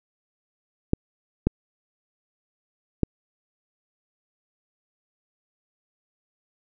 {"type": "clicks", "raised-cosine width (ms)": 3, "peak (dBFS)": -6, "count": 3, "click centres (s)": [0.934, 1.47, 3.033], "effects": []}